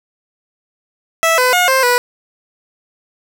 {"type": "tone with pitch steps", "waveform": "15% pulse", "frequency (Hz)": [656, 504, 719, 527, 489.8], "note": ["E5", "B4", "F#5", "C5", "B4"], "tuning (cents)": [-9, 35, -50, 12, -14], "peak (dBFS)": -4, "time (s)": [1.23, 1.98], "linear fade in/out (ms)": 0, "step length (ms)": 150, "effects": []}